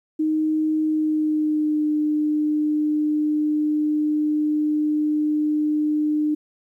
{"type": "tone with pitch glide", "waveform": "sine", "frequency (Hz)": [311.1, 302.2], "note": ["D#4", "D4"], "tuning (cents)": [0, 50], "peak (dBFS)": -18, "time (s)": [0.19, 6.35], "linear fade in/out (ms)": 10, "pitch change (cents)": -50, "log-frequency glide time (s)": [0.82, 1.9], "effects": ["10-bit"]}